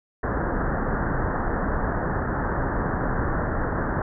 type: low-pass noise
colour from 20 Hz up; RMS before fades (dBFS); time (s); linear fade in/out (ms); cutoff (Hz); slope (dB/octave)
pink; -25; 0.23-4.02; 2; 1800; 96
effects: none